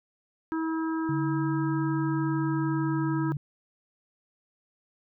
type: harmonic tone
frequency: 322.2 Hz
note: E4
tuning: 39 cents flat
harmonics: 1 / 3 / 4 / 5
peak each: -27 / -37 / -39 / -41 dBFS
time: 0.52-3.32 s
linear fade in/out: 0 ms
type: tone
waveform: sine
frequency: 144.4 Hz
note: D3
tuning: 29 cents flat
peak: -28 dBFS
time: 1.09-3.37 s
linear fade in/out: 2 ms
effects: none